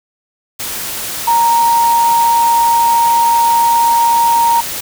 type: tone in noise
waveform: sine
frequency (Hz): 932.3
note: A#5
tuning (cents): 0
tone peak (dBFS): -8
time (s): 1.27-4.61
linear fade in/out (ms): 10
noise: white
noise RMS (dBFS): -22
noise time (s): 0.59-4.81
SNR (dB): +11
effects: none